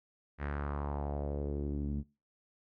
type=tone with low-pass filter sweep; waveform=sawtooth; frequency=72 Hz; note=D2; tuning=34 cents flat; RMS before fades=-36 dBFS; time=0.38-2.04 s; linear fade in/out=50 ms; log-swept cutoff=1900 to 210 Hz; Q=2.7; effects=noise-tail reverb RT60 0.3 s tail -23 dB re dry